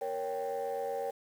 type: chord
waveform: sine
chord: G diminished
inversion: first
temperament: equal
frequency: 466.2 / 554.4 / 784 Hz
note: Bb4 / Db5 / G5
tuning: 0 / 0 / 0 cents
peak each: -35 / -35 / -36 dBFS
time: 0.01-1.11 s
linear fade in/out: 10 ms
effects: tanh soft clip ceiling -28 dBFS + 9-bit